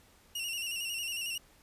sawtooth tone with vibrato, 2794 Hz, F7, in tune, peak -31 dBFS, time 0.35-1.38 s, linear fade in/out 5 ms, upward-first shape square, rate 11 Hz, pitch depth 47 cents each way, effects pink hiss -62 dBFS RMS until 1.62 s + resampled to 32000 Hz

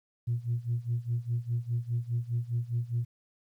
sine tone with tremolo, 118.9 Hz, A#2, 35 cents sharp, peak -24 dBFS, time 0.27-3.05 s, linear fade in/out 10 ms, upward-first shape sine, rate 4.9 Hz, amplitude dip 90%, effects tanh soft clip ceiling -22 dBFS + 11-bit

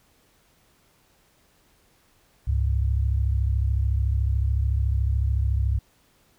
sine tone pair together, 67.8 / 101.59 Hz, C#2 / G#2, -38 / -38 cents, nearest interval perfect fifth, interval 700 cents, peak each -21 / -25 dBFS, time 2.47-5.79 s, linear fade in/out 10 ms, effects pink hiss -62 dBFS RMS until 6.38 s

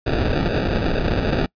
pink noise with sample-and-hold, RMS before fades -20 dBFS, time 0.06-1.46 s, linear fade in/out 5 ms, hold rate 1050 Hz, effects noise-tail reverb RT60 0.1 s tail -24 dB re dry + resampled to 11025 Hz

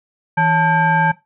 sine tone with frequency modulation, 880 Hz, A5, in tune, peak -12 dBFS, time 0.37-1.12 s, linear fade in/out 10 ms, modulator 718 Hz, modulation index 1.1, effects noise-tail reverb RT60 0.2 s tail -17 dB re dry

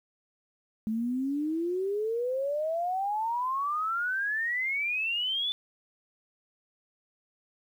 sine exponential sweep, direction up, 214.5 to 3520 Hz, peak -27 dBFS, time 0.87-5.52 s, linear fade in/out 0 ms, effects 10-bit

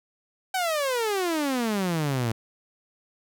sawtooth exponential sweep, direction down, 772 to 110.2 Hz, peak -20 dBFS, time 0.54-2.32 s, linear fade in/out 5 ms, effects none

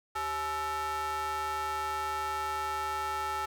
square ring-modulated tone, 233.1 Hz, A#3, in tune, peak -29 dBFS, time 0.15-3.46 s, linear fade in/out 10 ms, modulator 1090 Hz, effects none

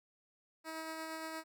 10% pulse tone with tremolo, 320 Hz, D#4, 49 cents sharp, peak -32 dBFS, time 0.64-1.44 s, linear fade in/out 50 ms, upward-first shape sine, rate 8.6 Hz, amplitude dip 25%, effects none

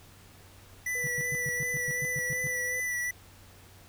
square tone with vibrato, 1972 Hz, B6, 3 cents flat, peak -30 dBFS, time 0.86-3.11 s, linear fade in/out 5 ms, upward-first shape sine, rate 2.7 Hz, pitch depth 24 cents each way
sine tone with pitch glide, 490 to 502.3 Hz, B4 to B4, -14 to +29 cents, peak -40 dBFS, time 0.95-2.8 s, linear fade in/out 2 ms, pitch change +43 cents, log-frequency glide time 1.67-2.29 s
sine tone bursts, 142.7 Hz, D3, 49 cents flat, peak -33 dBFS, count 11, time 1.04-2.47 s, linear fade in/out 0 ms, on 30 ms, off 110 ms
effects added 94 Hz sine -55 dBFS peak until 3.88 s + pink hiss -55 dBFS RMS until 3.88 s

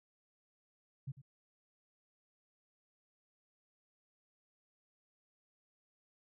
sine tone with echo, 135.6 Hz, C#3, 38 cents flat, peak -38 dBFS, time 1.07-1.12 s, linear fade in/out 10 ms, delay 98 ms, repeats 1, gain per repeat -14 dB, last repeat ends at 1.218 s, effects none

